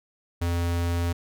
square tone, 85.9 Hz, F2, 28 cents flat, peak -24 dBFS, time 0.41-1.13 s, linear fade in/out 10 ms, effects none

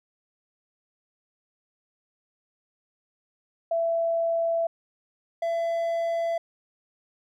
sine / triangle tone pair in turn, 667 / 670.9 Hz, E5 / E5, +20 / +30 cents, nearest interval unison, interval 10 cents, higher second, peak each -22 dBFS, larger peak neither, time 3.71-4.67 / 5.42-6.38 s, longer neither, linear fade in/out 5 ms, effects none

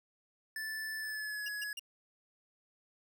square tone with pitch glide, 1754 to 1684.5 Hz, A6 to G#6, -6 to +24 cents, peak -38 dBFS, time 0.56-1.73 s, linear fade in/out 2 ms, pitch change -70 cents, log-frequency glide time 0.99-1.46 s
sawtooth tone bursts, 2814 Hz, F7, 12 cents sharp, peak -36 dBFS, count 3, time 1.46-1.795 s, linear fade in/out 5 ms, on 25 ms, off 130 ms
effects none

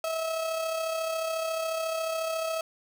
35% pulse tone with amplitude modulation, 648 Hz, E5, 30 cents flat, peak -25 dBFS, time 0.04-2.61 s, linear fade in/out 2 ms, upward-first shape sine, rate 34.1 Hz, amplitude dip 40%, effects none

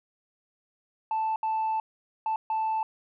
sine tone bursts at uneven times, 880 Hz, A5, in tune, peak -23 dBFS, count 4, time 1.11-1.36 / 1.43-1.8 / 2.26-2.36 / 2.5-2.83 s, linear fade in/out 2 ms, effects tanh soft clip ceiling -23 dBFS

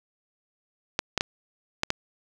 clicks, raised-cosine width 0.2 ms, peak -6 dBFS, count 5, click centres 0.991 / 1.177 / 1.209 / 1.834 / 1.904 s, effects none

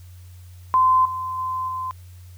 sine tone with level steps, 1031 Hz, C6, 26 cents flat, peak -13 / -25 / -23 / -25 dBFS, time 0.74-1.91 s, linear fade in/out 0 ms, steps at 1.05 / 1.38 / 1.68 s, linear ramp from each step 5 ms, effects added 90 Hz sine -40 dBFS peak until 2.37 s + white hiss -56 dBFS RMS until 2.37 s

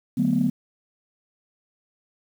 sine chord, B minor seventh, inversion first, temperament just, 148.16 / 185.21 / 222.2 / 246.9 Hz, D3 / F#3 / A3 / B3, +16 / +2 / +17 / 0 cents, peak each -27 / -24 / -24 / -21 dBFS, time 0.17-0.5 s, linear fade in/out 10 ms, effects tanh soft clip ceiling -10 dBFS + 8-bit

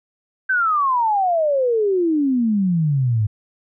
sine exponential sweep, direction down, 1568 to 102.5 Hz, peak -15 dBFS, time 0.49-3.27 s, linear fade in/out 10 ms, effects none

